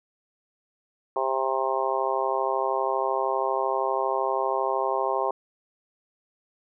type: harmonic tone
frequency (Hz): 132.7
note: C3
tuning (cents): +25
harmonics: 3 / 4 / 5 / 6 / 7 / 8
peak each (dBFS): -30 / -30 / -30 / -30 / -30 / -30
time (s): 1.16-5.31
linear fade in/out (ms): 2
effects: none